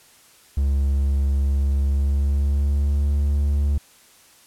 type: tone with pitch glide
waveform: triangle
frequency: 69.3 to 71.74 Hz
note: C#2 to D2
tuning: 0 to -40 cents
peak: -15 dBFS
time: 0.57-3.78 s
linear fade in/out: 5 ms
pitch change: +60 cents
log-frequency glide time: 1.76-3.12 s
effects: white hiss -52 dBFS RMS until 4.46 s + low-pass 12000 Hz 12 dB/octave